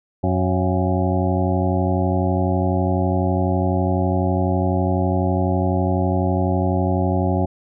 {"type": "harmonic tone with a mistuned harmonic", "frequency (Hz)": 92, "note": "F#2", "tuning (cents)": -9, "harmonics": [1, 2, 3, 4, 6, 7, 8, 9], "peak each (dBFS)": [-20, -23, -25, -26, -28, -28, -29, -30], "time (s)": [0.23, 7.46], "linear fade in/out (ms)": 10, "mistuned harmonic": 7, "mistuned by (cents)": 53, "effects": []}